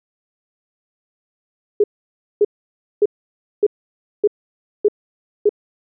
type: tone bursts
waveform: sine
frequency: 415.3 Hz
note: G#4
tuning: in tune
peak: -9 dBFS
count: 7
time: 1.8-5.493 s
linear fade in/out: 5 ms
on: 39 ms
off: 570 ms
effects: none